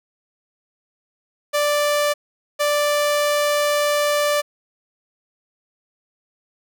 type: tone pair in turn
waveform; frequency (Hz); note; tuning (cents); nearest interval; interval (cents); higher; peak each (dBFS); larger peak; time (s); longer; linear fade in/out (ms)
sawtooth; 587.3 / 587.3; D5 / D5; 0 / 0; unison; 0; neither; -13; neither; 1.53-2.14 / 2.59-4.42; second; 20
effects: none